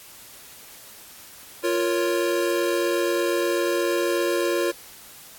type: chord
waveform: square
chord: Bb minor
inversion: second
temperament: equal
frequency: 349.2 / 466.2 / 554.4 Hz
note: F4 / Bb4 / Db5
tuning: 0 / 0 / 0 cents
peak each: -24 / -28 / -27 dBFS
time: 1.63-4.72 s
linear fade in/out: 20 ms
effects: white hiss -45 dBFS RMS until 5.38 s + AAC 64 kbps